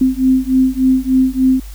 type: beating tone pair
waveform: sine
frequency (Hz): 258.6 / 262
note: C4 / C4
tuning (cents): -20 / +2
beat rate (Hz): 3.4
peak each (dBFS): -13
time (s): 0.01-1.6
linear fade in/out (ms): 5
effects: added 50 Hz sine -28 dBFS peak until 1.74 s + white hiss -42 dBFS RMS until 1.74 s